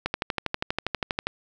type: click train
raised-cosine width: 0.3 ms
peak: -9 dBFS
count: 16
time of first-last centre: 0.06-1.27 s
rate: 12.4 Hz
effects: none